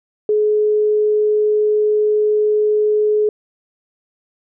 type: tone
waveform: sine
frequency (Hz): 423.6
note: G#4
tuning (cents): +34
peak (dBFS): -12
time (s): 0.29-3.29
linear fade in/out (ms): 2
effects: none